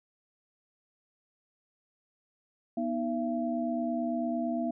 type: tone cluster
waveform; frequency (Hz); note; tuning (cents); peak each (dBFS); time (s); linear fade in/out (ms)
sine; 243.4 / 312.3 / 676; B3 / D#4 / E5; -25 / +7 / +43; -31 / -35 / -33; 2.77-4.71; 5
effects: none